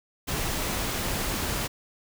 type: noise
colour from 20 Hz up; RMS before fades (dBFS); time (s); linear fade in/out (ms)
pink; -29; 0.27-1.68; 20
effects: none